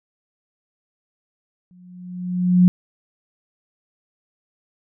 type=tone with exponential growth; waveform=sine; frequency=180 Hz; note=F#3; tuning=47 cents flat; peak=-7 dBFS; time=1.71-2.68 s; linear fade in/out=0 ms; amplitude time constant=210 ms; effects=none